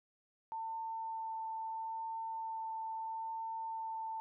sine tone with vibrato, 895 Hz, A5, 29 cents sharp, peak -38 dBFS, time 0.52-4.2 s, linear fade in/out 0 ms, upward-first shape sine, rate 0.76 Hz, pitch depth 8 cents each way, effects none

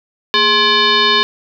sine tone with frequency modulation, 2349 Hz, D7, in tune, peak -9 dBFS, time 0.34-1.23 s, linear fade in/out 0 ms, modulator 645 Hz, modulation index 2.9, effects none

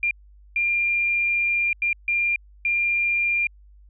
sine tone bursts at uneven times, 2395 Hz, D7, 33 cents sharp, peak -19 dBFS, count 5, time 0.03-0.11 / 0.56-1.73 / 1.82-1.93 / 2.08-2.36 / 2.65-3.47 s, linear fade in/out 2 ms, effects added 50 Hz sine -47 dBFS peak until 3.89 s

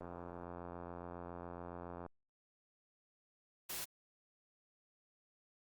click train, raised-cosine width 1 ms, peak -33 dBFS, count 180, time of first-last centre 0.01-2.063 s, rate 87.2 Hz
white noise, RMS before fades -43 dBFS, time 3.69-3.85 s, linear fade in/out 10 ms
effects Opus 24 kbps

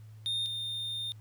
triangle tone pair in turn, 3656 / 3637 Hz, A#7 / A#7, -34 / -43 cents, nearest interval unison, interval 9 cents, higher first, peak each -28 / -32 dBFS, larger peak first, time 0.26-0.46 / 0.46-1.12 s, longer second, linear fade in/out 0 ms, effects added 108 Hz sine -47 dBFS peak until 1.2 s + pink hiss -67 dBFS RMS until 1.2 s

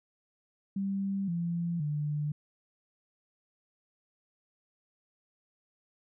sine tone with pitch steps, 196 / 170.63 / 148.54 Hz, G3 / F3 / D3, 0 / -40 / +20 cents, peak -29 dBFS, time 0.76-2.32 s, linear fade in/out 5 ms, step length 520 ms, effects none

